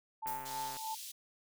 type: tone with tremolo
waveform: sine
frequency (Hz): 882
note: A5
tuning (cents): +4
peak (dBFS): -36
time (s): 0.22-0.95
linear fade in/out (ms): 10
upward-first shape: sine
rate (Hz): 3.2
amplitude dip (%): 65
type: click train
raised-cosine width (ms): 0.5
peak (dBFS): -34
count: 69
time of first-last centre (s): 0.26-0.767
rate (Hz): 134
type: noise with exponential decay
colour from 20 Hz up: violet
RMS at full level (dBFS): -40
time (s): 0.27-0.78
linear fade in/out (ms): 0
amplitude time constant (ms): 110
type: high-pass noise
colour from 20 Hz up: pink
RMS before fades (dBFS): -46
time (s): 0.45-1.12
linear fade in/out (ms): 10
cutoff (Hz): 3400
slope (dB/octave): 24
effects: none